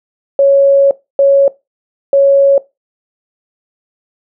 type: tone bursts at uneven times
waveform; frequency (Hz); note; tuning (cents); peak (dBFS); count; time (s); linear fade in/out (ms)
sine; 554.4; C#5; 0; -4; 3; 0.39-0.91 / 1.19-1.48 / 2.13-2.58; 2
effects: noise-tail reverb RT60 0.2 s tail -18 dB re dry